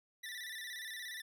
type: tone with vibrato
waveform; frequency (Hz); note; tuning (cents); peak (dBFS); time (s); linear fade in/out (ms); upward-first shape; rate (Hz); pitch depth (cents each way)
25% pulse; 1864.7; A#6; 0; -39; 0.23-1.22; 10; square; 17; 79
effects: none